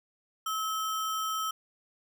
sine tone with sample-and-hold, 1293 Hz, E6, 34 cents flat, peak -29 dBFS, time 0.46-1.51 s, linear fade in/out 5 ms, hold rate 4410 Hz, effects none

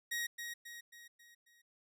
sawtooth tone with echo, 1889 Hz, A#6, 22 cents sharp, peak -32 dBFS, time 0.11-0.27 s, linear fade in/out 10 ms, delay 270 ms, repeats 5, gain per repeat -6 dB, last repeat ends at 1.62 s, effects none

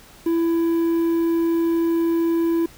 triangle tone with quantisation, 333.4 Hz, E4, 20 cents sharp, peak -15 dBFS, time 0.26-2.66 s, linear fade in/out 5 ms, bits 7, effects pink hiss -47 dBFS RMS until 2.77 s

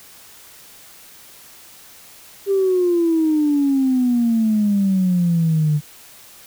sine exponential sweep, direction down, 400 to 146.83 Hz, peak -13 dBFS, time 2.46-5.81 s, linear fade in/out 50 ms, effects tanh soft clip ceiling -9 dBFS + white hiss -44 dBFS RMS until 6.46 s

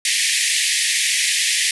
pink band-pass noise, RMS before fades -19 dBFS, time 0.05-1.71 s, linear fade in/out 2 ms, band 1800 to 11000 Hz, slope 96 dB/octave, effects none

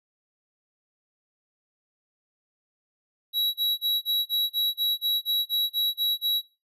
square tone bursts, 3885 Hz, B7, 29 cents flat, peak -22 dBFS, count 13, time 3.33-6.42 s, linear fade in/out 50 ms, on 210 ms, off 30 ms, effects noise-tail reverb RT60 0.3 s tail -19 dB re dry + resampled to 32000 Hz

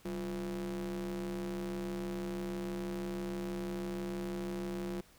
square ring-modulated tone, 79.3 Hz, D#2, 33 cents sharp, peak -34 dBFS, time 0.05-5.01 s, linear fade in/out 5 ms, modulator 271 Hz, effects pink hiss -62 dBFS RMS until 5.18 s

